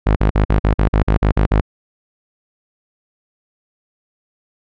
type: tone bursts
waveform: sawtooth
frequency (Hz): 51.91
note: G#1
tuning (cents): 0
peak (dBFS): -7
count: 11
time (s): 0.06-1.61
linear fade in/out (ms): 10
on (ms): 100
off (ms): 45
effects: low-pass 2000 Hz 12 dB/octave